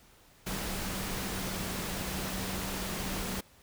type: tone in noise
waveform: sine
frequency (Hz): 190.5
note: G3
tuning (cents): -49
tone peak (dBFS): -40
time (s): 0.46-3.41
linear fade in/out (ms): 10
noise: pink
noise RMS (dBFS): -36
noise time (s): 0.46-3.41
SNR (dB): -7
effects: pink hiss -60 dBFS RMS until 3.62 s